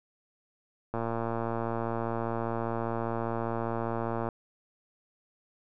click train, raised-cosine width 1 ms, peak -18 dBFS, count 386, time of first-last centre 0.94-4.288 s, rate 115 Hz, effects none

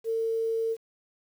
sine tone with quantisation, 452 Hz, A4, 47 cents sharp, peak -25 dBFS, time 0.04-0.77 s, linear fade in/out 50 ms, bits 9, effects none

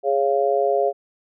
harmonic tone, 138.59 Hz, C#3, in tune, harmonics 3 / 4 / 5, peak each -21 / -21 / -21 dBFS, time 0.03-0.93 s, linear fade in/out 50 ms, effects none

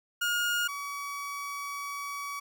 30% pulse tone pair in turn, 1427 / 1136.2 Hz, F6 / C#6, +37 / +42 cents, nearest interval major third, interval 395 cents, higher first, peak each -24 / -32 dBFS, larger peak first, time 0.21-0.68 / 0.68-2.4 s, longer second, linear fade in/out 10 ms, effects none

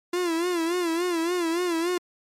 45% pulse tone with vibrato, 343.1 Hz, F4, 31 cents flat, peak -23 dBFS, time 0.13-1.98 s, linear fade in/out 5 ms, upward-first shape sine, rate 3.5 Hz, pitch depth 94 cents each way, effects low-pass 12000 Hz 12 dB/octave + MP3 64 kbps

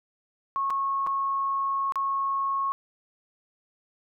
sine tone with dropouts, 1095 Hz, C#6, 22 cents flat, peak -24 dBFS, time 0.56-2.72 s, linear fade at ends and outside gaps 0 ms, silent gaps 0.701-0.705 / 1.065-1.071 / 1.922-1.957 s, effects none

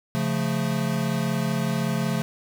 square chord, Db augmented, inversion none, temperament equal, 138.59 / 174.61 / 220 Hz, Db3 / F3 / A3, 0 / 0 / 0 cents, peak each -28 dBFS, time 0.15-2.22 s, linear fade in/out 0 ms, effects none

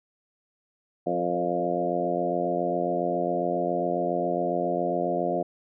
harmonic tone with a mistuned harmonic, 87.31 Hz, F2, in tune, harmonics 2 / 3 / 4 / 5 / 6 / 7 / 8, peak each -34 / -34 / -31 / -34 / -32 / -30 / -29 dBFS, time 1.06-5.43 s, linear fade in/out 10 ms, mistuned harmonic 5, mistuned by +18 cents, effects none

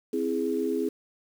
sine chord, C augmented, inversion none, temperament equal, 261.6 / 329.6 / 415.3 Hz, C4 / E4 / G#4, 0 / 0 / 0 cents, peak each -30 / -30 / -28 dBFS, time 0.13-0.89 s, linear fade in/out 5 ms, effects 8-bit

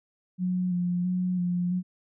sine tone with vibrato, 179.5 Hz, F3, 48 cents sharp, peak -24 dBFS, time 0.38-1.83 s, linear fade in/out 50 ms, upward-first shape square, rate 1.5 Hz, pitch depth 23 cents each way, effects none

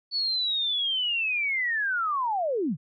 sine linear sweep, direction down, 4478 to 118.9 Hz, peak -24 dBFS, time 0.11-2.77 s, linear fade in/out 50 ms, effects none

